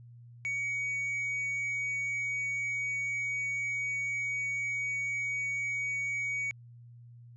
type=tone; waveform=triangle; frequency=2249 Hz; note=C#7; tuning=24 cents sharp; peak=-29 dBFS; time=0.45-6.51 s; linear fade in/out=0 ms; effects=added 119 Hz sine -49 dBFS peak until 7.36 s + resampled to 22050 Hz